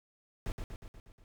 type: noise with echo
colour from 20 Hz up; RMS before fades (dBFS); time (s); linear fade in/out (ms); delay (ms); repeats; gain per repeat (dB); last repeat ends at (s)
brown; -35; 0.46-0.52; 0; 120; 6; -4; 1.24
effects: none